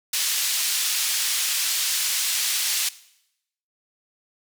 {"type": "band-pass noise", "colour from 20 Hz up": "pink", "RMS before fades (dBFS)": -24, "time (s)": [0.13, 2.89], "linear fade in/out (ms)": 5, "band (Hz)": [3300, 14000], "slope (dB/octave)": 12, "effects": ["noise-tail reverb RT60 0.8 s tail -18 dB re dry"]}